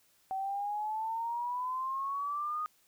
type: exponential sweep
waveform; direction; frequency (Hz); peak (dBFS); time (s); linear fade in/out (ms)
sine; up; 760 to 1244.5; -32; 0.31-2.66; 0
effects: white hiss -68 dBFS RMS until 2.87 s